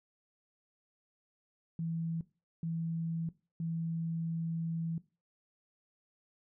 sine tone bursts at uneven times, 164.81 Hz, E3, in tune, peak -33 dBFS, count 3, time 1.79-2.21 / 2.63-3.29 / 3.6-4.98 s, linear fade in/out 2 ms, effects noise-tail reverb RT60 0.3 s tail -18 dB re dry

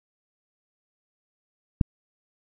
click, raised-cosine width 5 ms, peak -6 dBFS, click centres 1.812 s, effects none

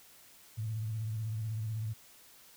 sine tone with vibrato, 110 Hz, A2, in tune, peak -33 dBFS, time 0.57-1.94 s, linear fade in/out 20 ms, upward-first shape sine, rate 16 Hz, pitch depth 65 cents each way, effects white hiss -58 dBFS RMS until 2.56 s

